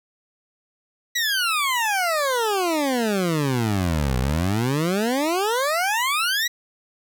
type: exponential two-way sweep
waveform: 20% pulse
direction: down then up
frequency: 1975.5 to 60.9 to 1975.5 Hz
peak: -15 dBFS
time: 1.15-6.48 s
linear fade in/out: 10 ms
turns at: 4.18 s
effects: none